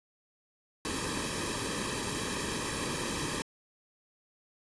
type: noise with comb filter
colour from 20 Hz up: pink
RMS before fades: -34 dBFS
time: 0.85-3.42 s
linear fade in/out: 0 ms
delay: 1.4 ms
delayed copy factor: -0.75
effects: resampled to 24000 Hz